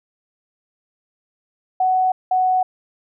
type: tone pair in turn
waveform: sine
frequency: 745 / 742.2 Hz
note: F#5 / F#5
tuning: +12 / +5 cents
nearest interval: unison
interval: 7 cents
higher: first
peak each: -14 dBFS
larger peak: neither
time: 1.8-2.12 / 2.31-2.63 s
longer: neither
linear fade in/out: 5 ms
effects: none